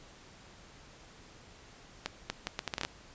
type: accelerating click train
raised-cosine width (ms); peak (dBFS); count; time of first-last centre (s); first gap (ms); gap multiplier
0.2; -15; 10; 2.06-2.85; 240; 0.71
effects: pink hiss -55 dBFS RMS until 3.14 s + resampled to 16000 Hz